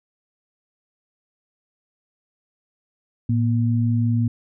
sine tone pair together, 112.7 / 238.3 Hz, A2 / A#3, +42 / +38 cents, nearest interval octave + minor second, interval 1296 cents, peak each -18 / -22 dBFS, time 3.29-4.28 s, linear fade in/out 5 ms, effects none

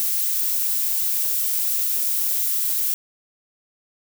violet noise, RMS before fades -22 dBFS, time 0-2.94 s, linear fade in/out 0 ms, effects none

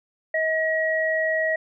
sine tone pair together, 636 / 1905.8 Hz, D#5 / A#6, +38 / +38 cents, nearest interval octave + perfect fifth, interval 1900 cents, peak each -23 dBFS, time 0.34-1.56 s, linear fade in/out 5 ms, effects none

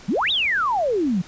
sine exponential two-way sweep, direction up then down, 164.81 to 3893 to 164.81 Hz, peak -18 dBFS, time 0.08-1.22 s, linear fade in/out 10 ms, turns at 0.31 s, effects pink hiss -44 dBFS RMS until 1.27 s + resampled to 16000 Hz

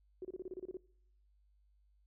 sine tone bursts, 370 Hz, F#4, in tune, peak -40 dBFS, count 10, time 0.22-0.77 s, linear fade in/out 2 ms, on 28 ms, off 30 ms, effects noise-tail reverb RT60 0.7 s tail -24 dB re dry + added 50 Hz sine -67 dBFS peak until 2.06 s

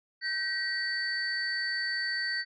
sine tone cluster, 1553 / 1907 / 4532 Hz, G6 / A#6 / C#8, -17 / +39 / +37 cents, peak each -36 / -31 / -33 dBFS, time 0.21-2.45 s, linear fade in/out 50 ms, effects tanh soft clip ceiling -20 dBFS

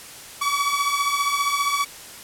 sawtooth beating tone pair, 1130 / 1145 Hz, C#6 / D6, +33 / -44 cents, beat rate 15 Hz, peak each -20 / -19 dBFS, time 0.41-1.85 s, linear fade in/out 10 ms, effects white hiss -40 dBFS RMS until 2.23 s + low-pass 12000 Hz 12 dB/octave

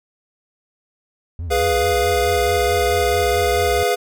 triangle tone with vibrato, 74.2 Hz, D2, 18 cents sharp, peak -22 dBFS, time 1.39-3.83 s, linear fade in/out 0 ms, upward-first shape sine, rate 4.6 Hz, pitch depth 300 cents each way
square chord, F diminished, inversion first, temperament equal, 415.3 / 493.9 / 698.5 Hz, Ab4 / Cb5 / F5, 0 / 0 / 0 cents, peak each -21 dBFS, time 1.5-3.96 s, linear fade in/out 20 ms
effects none

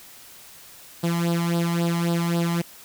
sawtooth tone with flanger, 170 Hz, F3, 46 cents flat, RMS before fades -23 dBFS, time 1.03-2.62 s, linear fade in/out 10 ms, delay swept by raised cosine 0.22 to 1 ms, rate 3.7 Hz, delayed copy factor +0.75, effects white hiss -46 dBFS RMS until 2.84 s

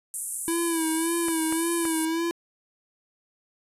pink band-pass noise, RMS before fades -33 dBFS, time 0.14-2.05 s, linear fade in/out 0 ms, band 8400 to 11000 Hz, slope 48 dB/octave
square tone with vibrato, 329.2 Hz, E4, 2 cents flat, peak -25 dBFS, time 0.48-2.31 s, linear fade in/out 0 ms, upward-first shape sine, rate 1.8 Hz, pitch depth 56 cents each way
clicks, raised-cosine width 0.5 ms, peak -19 dBFS, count 3, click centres 1.284 / 1.525 / 1.853 s
effects resampled to 32000 Hz

